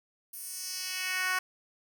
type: tone with high-pass filter sweep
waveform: 10% pulse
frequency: 370 Hz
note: F#4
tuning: in tune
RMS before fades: -34 dBFS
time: 0.33-1.39 s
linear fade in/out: 5 ms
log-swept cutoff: 12000 to 1200 Hz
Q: 1.4
effects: none